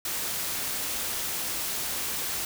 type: noise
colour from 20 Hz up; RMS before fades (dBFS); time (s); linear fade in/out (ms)
white; -31; 0.05-2.45; 2
effects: none